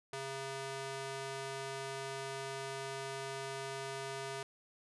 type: tone with high-pass filter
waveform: square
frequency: 135.6 Hz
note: C#3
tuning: 38 cents flat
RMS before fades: -42 dBFS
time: 0.13-4.43 s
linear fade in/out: 2 ms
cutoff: 390 Hz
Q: 0.66
effects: resampled to 24000 Hz